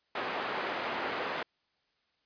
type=band-pass noise; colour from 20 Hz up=pink; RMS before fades=-35 dBFS; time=0.15-1.43 s; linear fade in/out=5 ms; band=440 to 2300 Hz; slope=12 dB/octave; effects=white hiss -75 dBFS RMS until 2.25 s + resampled to 11025 Hz